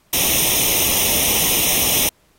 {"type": "noise with comb filter", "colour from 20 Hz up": "white", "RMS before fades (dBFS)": -17, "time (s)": [0.13, 2.09], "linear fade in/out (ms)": 2, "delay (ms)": 0.33, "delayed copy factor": 0.8, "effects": ["pink hiss -59 dBFS RMS until 2.38 s", "AAC 48 kbps"]}